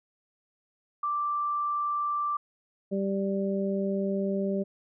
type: tone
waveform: sine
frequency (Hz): 1174.7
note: D6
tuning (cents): 0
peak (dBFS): -26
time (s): 1.03-2.37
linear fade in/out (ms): 5
type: harmonic tone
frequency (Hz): 196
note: G3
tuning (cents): 0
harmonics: 1 / 2 / 3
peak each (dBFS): -28 / -31 / -33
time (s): 2.91-4.64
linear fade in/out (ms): 20
effects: none